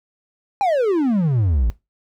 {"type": "exponential sweep", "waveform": "triangle", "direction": "down", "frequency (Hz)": [830.6, 51.91], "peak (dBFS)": -13, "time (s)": [0.61, 1.7], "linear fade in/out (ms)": 0, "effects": ["noise-tail reverb RT60 0.2 s tail -18 dB re dry"]}